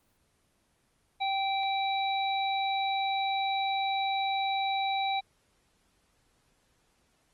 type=harmonic tone; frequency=780 Hz; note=G5; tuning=9 cents flat; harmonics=1 / 3 / 5; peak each=-28 / -36 / -35 dBFS; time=1.2-5.21 s; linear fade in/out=20 ms; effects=pink hiss -70 dBFS RMS until 7.33 s + Opus 24 kbps